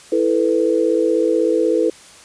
sine chord, E suspended fourth, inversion none, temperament equal with one note detuned, 329.6 / 440 / 496.2 Hz, E4 / A4 / B4, 0 / 0 / +8 cents, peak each -18 dBFS, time 0.12-1.9 s, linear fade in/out 5 ms, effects white hiss -43 dBFS RMS until 2.24 s + resampled to 22050 Hz

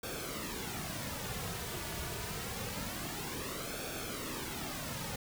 pink noise with flanger, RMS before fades -40 dBFS, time 0.03-5.16 s, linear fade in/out 5 ms, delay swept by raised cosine 1 to 3.8 ms, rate 0.26 Hz, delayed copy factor -0.65, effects none

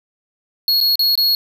square tone with dropouts, 4326 Hz, C#8, 43 cents flat, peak -13 dBFS, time 0.68-1.35 s, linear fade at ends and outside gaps 1 ms, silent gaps 0.804-0.811 / 0.956-0.993 / 1.154-1.176 s, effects none

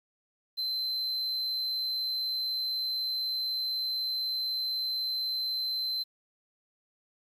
triangle tone, 4082 Hz, C8, 44 cents flat, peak -28 dBFS, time 0.57-6.04 s, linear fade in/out 20 ms, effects 10-bit

